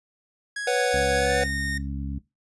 45% pulse tone with pitch glide, 1661.2 to 1843.2 Hz, G#6 to A#6, 0 to -20 cents, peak -28 dBFS, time 0.56-1.78 s, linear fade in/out 5 ms, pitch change +180 cents, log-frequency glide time 1.16-1.46 s
square chord, B suspended second, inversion none, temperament just, 493.9 / 555.6 / 740.8 Hz, B4 / C#5 / F#5, 0 / +4 / +2 cents, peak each -24 / -28 / -27 dBFS, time 0.67-1.44 s, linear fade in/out 5 ms
harmonic tone, 69 Hz, C#2, 7 cents flat, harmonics 1 / 2 / 3 / 4, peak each -31 / -34 / -36 / -37 dBFS, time 0.93-2.19 s, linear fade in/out 10 ms
effects noise-tail reverb RT60 0.2 s tail -17 dB re dry + resampled to 24000 Hz

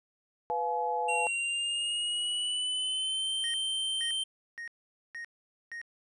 sine chord, F diminished, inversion second, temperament equal with one note detuned, 493.9 / 698.5 / 849.5 Hz, Cb5 / F5 / Ab5, 0 / 0 / +39 cents, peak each -34 / -35 / -30 dBFS, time 0.5-1.27 s, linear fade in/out 0 ms
square tone with pitch glide, 2748 to 3120 Hz, F7 to G7, -29 to -9 cents, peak -30 dBFS, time 1.08-4.24 s, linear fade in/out 10 ms, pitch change +220 cents, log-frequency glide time 1.29-3.32 s
triangle tone bursts, 1864.7 Hz, A#6, in tune, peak -36 dBFS, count 5, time 3.44-5.815 s, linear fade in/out 0 ms, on 99 ms, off 470 ms
effects resampled to 24000 Hz

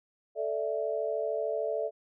sine chord, A suspended fourth, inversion none, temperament just, 440 / 586.7 / 660 Hz, A4 / D5 / E5, 0 / -2 / +2 cents, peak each -33 dBFS, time 0.35-1.91 s, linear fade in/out 50 ms, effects none

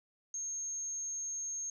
sine tone, 6450 Hz, G8, 48 cents sharp, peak -36 dBFS, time 0.34-1.7 s, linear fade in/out 2 ms, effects none

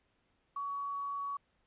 sine tone with quantisation, 1126 Hz, C#6, 27 cents sharp, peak -35 dBFS, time 0.56-1.37 s, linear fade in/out 5 ms, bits 10, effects pink hiss -75 dBFS RMS until 1.66 s + resampled to 8000 Hz

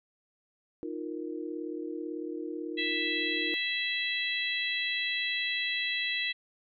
sine chord, Eb suspended second, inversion none, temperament equal, 311.1 / 349.2 / 466.2 Hz, Eb4 / F4 / Bb4, 0 / 0 / 0 cents, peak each -37 / -38 / -41 dBFS, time 0.83-3.54 s, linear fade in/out 0 ms
harmonic tone, 659.3 Hz, E5, in tune, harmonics 3 / 4 / 5 / 6, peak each -33 / -34 / -35 / -36 dBFS, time 2.77-6.33 s, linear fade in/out 20 ms
effects none

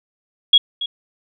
sine tone with echo, 3322 Hz, G#7, in tune, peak -6 dBFS, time 0.53-0.58 s, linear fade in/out 5 ms, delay 280 ms, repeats 1, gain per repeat -15 dB, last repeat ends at 0.86 s, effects none

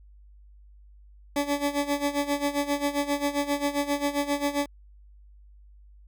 20% pulse tone with tremolo, 286.4 Hz, D4, 43 cents flat, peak -17 dBFS, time 1.36-4.66 s, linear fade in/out 2 ms, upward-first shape sine, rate 7.5 Hz, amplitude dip 80%, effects added 50 Hz sine -49 dBFS peak until 6.07 s

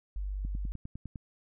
sine tone, 48.87 Hz, G1, 5 cents flat, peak -32 dBFS, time 0.16-0.72 s, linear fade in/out 0 ms
click train, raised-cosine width 5 ms, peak -28 dBFS, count 8, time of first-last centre 0.45-1.158 s, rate 9.89 Hz
effects none

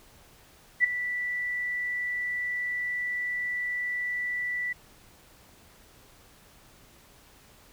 sine tone with ADSR envelope, 1967 Hz, B6, 7 cents flat, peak -15 dBFS, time 0.8-4.73 s, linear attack 41 ms, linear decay 8 ms, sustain -13 dB, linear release 8 ms, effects pink hiss -56 dBFS RMS until 7.72 s

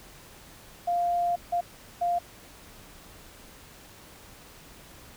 sine tone bursts at uneven times, 698.5 Hz, F5, in tune, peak -23 dBFS, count 3, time 0.87-1.36 / 1.52-1.61 / 2.01-2.19 s, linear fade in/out 10 ms, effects pink hiss -50 dBFS RMS until 5.16 s

